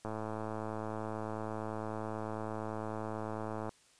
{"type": "click train", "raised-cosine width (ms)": 1, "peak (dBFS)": -25, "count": 398, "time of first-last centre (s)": [0.05, 3.692], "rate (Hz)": 109, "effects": ["white hiss -65 dBFS RMS until 3.99 s", "resampled to 22050 Hz"]}